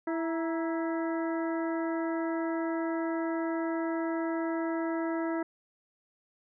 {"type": "harmonic tone with a mistuned harmonic", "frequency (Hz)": 329.5, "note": "E4", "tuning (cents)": -1, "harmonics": [1, 2, 3, 4, 5, 6], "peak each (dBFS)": [-30, -36, -40, -42, -44, -46], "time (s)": [0.07, 5.43], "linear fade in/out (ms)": 5, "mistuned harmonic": 3, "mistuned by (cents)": -70, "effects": []}